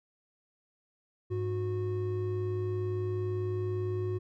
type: tone pair together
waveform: triangle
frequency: 102.5 / 365.3 Hz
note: G#2 / F#4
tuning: -22 / -22 cents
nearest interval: octave + minor seventh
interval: 2200 cents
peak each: -30 / -31 dBFS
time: 1.3-4.19 s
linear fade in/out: 20 ms
effects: none